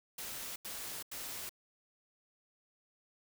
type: noise bursts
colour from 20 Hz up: white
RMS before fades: -43 dBFS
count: 3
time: 0.18-1.494 s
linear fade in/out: 5 ms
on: 380 ms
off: 87 ms
effects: none